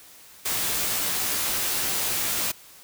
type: noise with comb filter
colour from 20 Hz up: white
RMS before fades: -26 dBFS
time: 0.45-2.52 s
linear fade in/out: 10 ms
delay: 15 ms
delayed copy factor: -0.55
effects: white hiss -49 dBFS RMS until 2.83 s